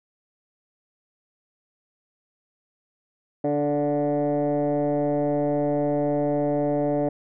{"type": "tone with frequency modulation", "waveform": "sine", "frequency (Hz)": 438.1, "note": "A4", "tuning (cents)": -7, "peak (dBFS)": -19, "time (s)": [3.44, 7.09], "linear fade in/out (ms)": 5, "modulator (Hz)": 146, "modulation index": 1.7, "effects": ["tanh soft clip ceiling -17 dBFS"]}